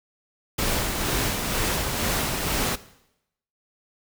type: noise with tremolo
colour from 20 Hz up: pink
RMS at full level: -24 dBFS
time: 0.58-2.76 s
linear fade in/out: 10 ms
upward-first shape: sine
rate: 2.1 Hz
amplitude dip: 35%
effects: noise-tail reverb RT60 0.8 s tail -17 dB re dry